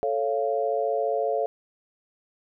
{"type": "chord", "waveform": "sine", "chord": "A augmented", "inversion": "none", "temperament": "equal with one note detuned", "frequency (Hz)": [440, 554.4, 692], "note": ["A4", "C#5", "E#5"], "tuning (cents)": [0, 0, -16], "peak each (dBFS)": -27, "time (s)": [0.03, 1.46], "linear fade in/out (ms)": 0, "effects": []}